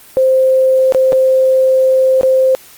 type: tone with dropouts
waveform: sine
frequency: 523 Hz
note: C5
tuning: 1 cent flat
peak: -7 dBFS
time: 0.17-2.55 s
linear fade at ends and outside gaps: 0 ms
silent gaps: 0.923-0.947 / 1.122-1.129 / 2.211-2.232 s
effects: white hiss -40 dBFS RMS until 2.77 s + Opus 32 kbps